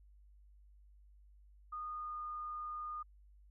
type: tone with pitch glide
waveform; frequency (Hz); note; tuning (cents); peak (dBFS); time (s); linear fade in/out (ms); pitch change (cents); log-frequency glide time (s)
sine; 1229 to 1221.9; D#6 to D#6; -22 to -32; -40; 1.72-3.03; 10; -10; 1.89-2.19
effects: added 50 Hz sine -59 dBFS peak until 3.5 s